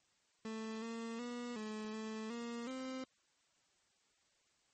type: tone with pitch steps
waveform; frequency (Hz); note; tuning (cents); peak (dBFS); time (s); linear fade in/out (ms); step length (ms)
30% pulse; 221 / 228.9 / 242 / 215.2 / 218.8 / 235.3 / 260.4; A3 / A#3 / B3 / A3 / A3 / A#3 / C4; +8 / -31 / -35 / -38 / -9 / +16 / -8; -39; 0.45-3.04; 2; 370
effects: white hiss -75 dBFS RMS until 4.73 s + MP3 32 kbps